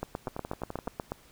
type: two click trains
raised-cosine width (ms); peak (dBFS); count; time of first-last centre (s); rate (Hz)
1; -18 / -22; 10 / 8; 0.03-1.12 / 0.28-0.873; 8.26 / 11.8
effects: pink hiss -58 dBFS RMS until 1.31 s